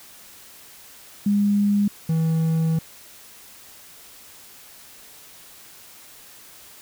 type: tone pair in turn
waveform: sine / triangle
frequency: 203.8 / 161.76 Hz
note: G#3 / E3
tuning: -32 / -32 cents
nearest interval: major third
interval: 400 cents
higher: first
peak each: -16 dBFS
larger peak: neither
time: 1.26-1.88 / 2.09-2.79 s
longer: second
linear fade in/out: 5 ms
effects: white hiss -46 dBFS RMS until 6.81 s